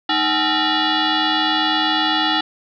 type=tone with frequency modulation; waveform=sine; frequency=1291 Hz; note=E6; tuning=37 cents flat; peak=-15 dBFS; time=0.09-2.41 s; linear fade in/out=5 ms; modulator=534 Hz; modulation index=5; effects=none